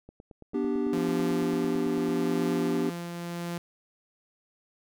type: click train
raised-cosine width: 2 ms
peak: -33 dBFS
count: 19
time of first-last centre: 0.09-2.09 s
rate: 9 Hz
type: chord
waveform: triangle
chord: G major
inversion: first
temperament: just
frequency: 245 / 294 / 392 Hz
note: B3 / D4 / G4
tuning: -14 / +2 / 0 cents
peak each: -28 dBFS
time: 0.54-2.9 s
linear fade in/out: 5 ms
type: tone with tremolo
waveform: sawtooth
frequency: 172.3 Hz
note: F3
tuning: 23 cents flat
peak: -26 dBFS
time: 0.93-3.58 s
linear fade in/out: 2 ms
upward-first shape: triangle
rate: 0.8 Hz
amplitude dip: 45%
effects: none